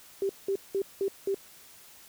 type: tone bursts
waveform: sine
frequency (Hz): 392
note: G4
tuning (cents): 0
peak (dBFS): -25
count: 5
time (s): 0.22-1.345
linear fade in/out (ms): 2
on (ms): 73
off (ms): 190
effects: white hiss -53 dBFS RMS until 2.08 s